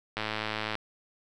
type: click train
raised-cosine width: 0.3 ms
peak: -15 dBFS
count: 64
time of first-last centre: 0.17-0.753 s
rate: 108 Hz
effects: none